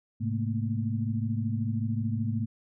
sine tone cluster, 107.4 / 132.7 / 219.1 / 232.5 Hz, A2 / C3 / A3 / A#3, -41 / +25 / -7 / -4 cents, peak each -29 / -36 / -34 / -33 dBFS, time 0.2-2.46 s, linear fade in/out 20 ms, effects none

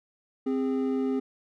triangle tone pair together, 261.6 / 409 Hz, C4 / G#4, 0 / -26 cents, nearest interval minor sixth, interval 774 cents, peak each -24 / -28 dBFS, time 0.46-1.2 s, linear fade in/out 10 ms, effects none

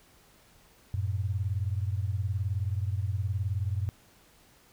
sine beating tone pair, 92.5 / 111.5 Hz, F#2 / A2, 0 / +23 cents, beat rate 19 Hz, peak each -29 / -32 dBFS, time 0.94-3.89 s, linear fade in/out 0 ms, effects pink hiss -60 dBFS RMS until 4.72 s

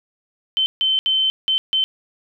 sine tone bursts at uneven times, 3081 Hz, G7, 31 cents flat, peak -15 dBFS, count 5, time 0.57-0.66 / 0.81-0.99 / 1.06-1.3 / 1.48-1.58 / 1.73-1.84 s, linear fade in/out 0 ms, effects none

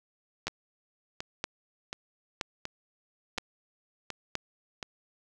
two click trains, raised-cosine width 0.2 ms, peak -18 / -13 dBFS, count 7 / 5, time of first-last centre 0.48-4.828 / 0.47-4.353 s, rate 1.38 / 1.03 Hz, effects none

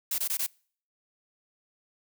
blue noise bursts, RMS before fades -29 dBFS, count 4, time 0.11-0.465 s, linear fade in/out 5 ms, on 73 ms, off 21 ms, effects noise-tail reverb RT60 0.5 s tail -26 dB re dry

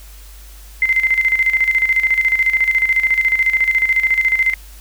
sine tone with tremolo, 2074 Hz, C7, 16 cents flat, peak -10 dBFS, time 0.82-4.54 s, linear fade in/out 2 ms, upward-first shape square, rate 14 Hz, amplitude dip 65%, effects added 50 Hz sine -36 dBFS peak until 4.8 s + white hiss -44 dBFS RMS until 4.8 s

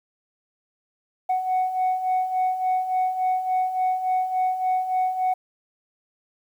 sine beating tone pair, 740 / 743.5 Hz, F#5 / F#5, 0 / +8 cents, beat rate 3.5 Hz, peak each -26 / -20 dBFS, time 1.29-5.34 s, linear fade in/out 10 ms, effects tanh soft clip ceiling -17 dBFS + 9-bit

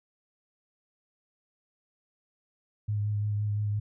sine tone with vibrato, 104.3 Hz, G#2, 8 cents sharp, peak -26 dBFS, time 2.88-3.8 s, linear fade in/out 10 ms, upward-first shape sine, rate 5.8 Hz, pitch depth 19 cents each way, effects none

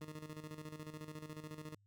20% pulse tone with tremolo, 154 Hz, D#3, 17 cents flat, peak -40 dBFS, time 0.01-1.75 s, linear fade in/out 5 ms, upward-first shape square, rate 14 Hz, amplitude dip 65%, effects added 101 Hz sine -68 dBFS peak until 1.86 s

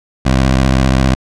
15% pulse tone with vibrato, 65.5 Hz, C2, 2 cents sharp, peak -3 dBFS, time 0.25-1.15 s, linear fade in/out 10 ms, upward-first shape square, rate 15 Hz, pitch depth 56 cents each way, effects low-pass 7000 Hz 12 dB/octave

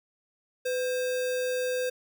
sine tone with sample-and-hold, 503 Hz, B4, 32 cents sharp, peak -26 dBFS, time 0.65-1.9 s, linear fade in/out 10 ms, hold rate 2100 Hz, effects none

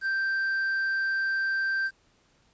triangle tone with quantisation, 1568 Hz, G6, in tune, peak -23 dBFS, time 0.01-1.91 s, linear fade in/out 50 ms, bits 8, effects pink hiss -65 dBFS RMS until 2.53 s + resampled to 16000 Hz

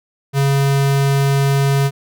square tone, 138.59 Hz, C#3, in tune, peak -13 dBFS, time 0.33-1.91 s, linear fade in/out 50 ms, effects none

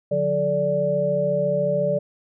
sine tone cluster, 146.7 / 180.7 / 433.6 / 583 Hz, D3 / F#3 / A4 / D5, -2 / -41 / -25 / -13 cents, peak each -29 / -28 / -28 / -20 dBFS, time 0.11-1.99 s, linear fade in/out 10 ms, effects none

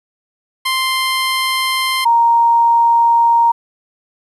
15% pulse / sine tone pair in turn, 1046.5 / 932.3 Hz, C6 / A#5, 0 / 0 cents, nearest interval major second, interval 200 cents, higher first, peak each -8 dBFS, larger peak neither, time 0.65-2.05 / 2.05-3.52 s, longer second, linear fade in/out 10 ms, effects resampled to 32000 Hz + 8-bit

